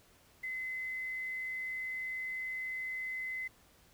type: tone with quantisation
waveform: sine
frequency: 2040 Hz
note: C7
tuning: 44 cents flat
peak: -36 dBFS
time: 0.43-3.48 s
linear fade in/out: 10 ms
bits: 10
effects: pink hiss -64 dBFS RMS until 3.93 s